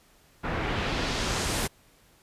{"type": "noise with low-pass filter sweep", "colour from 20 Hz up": "pink", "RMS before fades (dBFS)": -29, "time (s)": [0.43, 1.68], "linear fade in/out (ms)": 20, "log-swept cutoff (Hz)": [1600, 12000], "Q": 1.1, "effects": ["pink hiss -60 dBFS RMS until 2.22 s", "resampled to 32000 Hz"]}